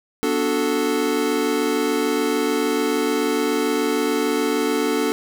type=chord; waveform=square; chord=B minor seventh; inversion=none; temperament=equal; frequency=246.9 / 293.7 / 370 / 440 Hz; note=B3 / D4 / F#4 / A4; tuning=0 / 0 / 0 / 0 cents; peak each=-27 / -24 / -28 / -23 dBFS; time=0.23-5.12 s; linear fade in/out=0 ms; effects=none